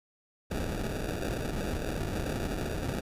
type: noise with sample-and-hold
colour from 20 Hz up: pink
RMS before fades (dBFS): -33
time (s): 0.5-3.01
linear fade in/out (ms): 20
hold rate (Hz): 1050
effects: resampled to 32000 Hz